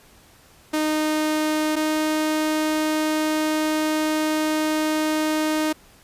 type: tone pair in turn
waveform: sawtooth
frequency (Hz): 308.3 / 309.7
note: D#4 / D#4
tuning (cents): -16 / -8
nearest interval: unison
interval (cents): 8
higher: second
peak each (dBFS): -16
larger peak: neither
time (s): 0.73-1.76 / 1.76-5.73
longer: second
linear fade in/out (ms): 10
effects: pink hiss -52 dBFS RMS until 6.03 s + resampled to 32000 Hz